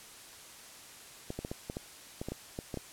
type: clicks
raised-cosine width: 2 ms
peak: -23 dBFS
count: 12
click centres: 1.304 / 1.39 / 1.449 / 1.515 / 1.699 / 1.769 / 2.215 / 2.286 / 2.32 / 2.589 / 2.742 / 2.773 s
effects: white hiss -51 dBFS RMS until 2.92 s + low-pass 11000 Hz 12 dB/octave